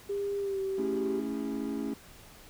sine tone with pitch glide, 401.6 to 386.1 Hz, G4 to G4, +42 to -26 cents, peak -29 dBFS, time 0.09-1.2 s, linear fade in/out 10 ms, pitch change -68 cents, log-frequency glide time 0.39-0.6 s
triangle chord, A major seventh, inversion none, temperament equal with one note detuned, 220 / 277.2 / 329.6 / 409.6 Hz, A3 / C#4 / E4 / G#4, 0 / 0 / 0 / -24 cents, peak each -34 / -32 / -37 / -38 dBFS, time 0.78-1.94 s, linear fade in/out 5 ms
effects tanh soft clip ceiling -21 dBFS + pink hiss -53 dBFS RMS until 2.49 s

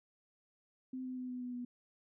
sine tone with pitch steps, 258 / 255.3 / 252.7 / 250.1 / 247.5 / 244.9 Hz, C4 / C4 / B3 / B3 / B3 / B3, -24 / -42 / +40 / +22 / +4 / -14 cents, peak -39 dBFS, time 0.93-1.65 s, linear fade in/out 5 ms, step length 120 ms, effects none

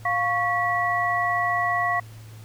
sine tone cluster, 705 / 1110 / 1941 Hz, F5 / C#6 / B6, +16 / +2 / -31 cents, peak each -25 dBFS, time 0.05-2 s, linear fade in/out 5 ms, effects added 110 Hz sine -40 dBFS peak until 2.44 s + pink hiss -51 dBFS RMS until 2.44 s

